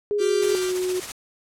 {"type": "tone", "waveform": "sine", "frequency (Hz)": 413.2, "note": "G#4", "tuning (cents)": -9, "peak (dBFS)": -20, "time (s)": [0.11, 0.55], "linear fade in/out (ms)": 0}
{"type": "chord", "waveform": "10% pulse", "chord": "G dominant seventh", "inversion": "second", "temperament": "equal", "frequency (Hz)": [1174.7, 1396.9, 1568, 1975.5], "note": ["D6", "F6", "G6", "B6"], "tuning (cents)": [0, 0, 0, 0], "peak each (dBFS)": [-27, -29, -27, -30], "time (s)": [0.18, 0.73], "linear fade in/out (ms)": 50}
{"type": "tone with pitch glide", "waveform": "sine", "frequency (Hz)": [370.3, 366.9], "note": ["F#4", "F#4"], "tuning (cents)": [1, -15], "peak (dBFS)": -22, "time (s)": [0.2, 1], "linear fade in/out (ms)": 5, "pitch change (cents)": -16, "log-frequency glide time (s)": [0.45, 0.75]}
{"type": "noise with tremolo", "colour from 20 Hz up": "white", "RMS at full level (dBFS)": -31, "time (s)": [0.42, 1.12], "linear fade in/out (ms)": 2, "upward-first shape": "sine", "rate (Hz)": 15, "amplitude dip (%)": 45}
{"effects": ["low-pass 10000 Hz 12 dB/octave"]}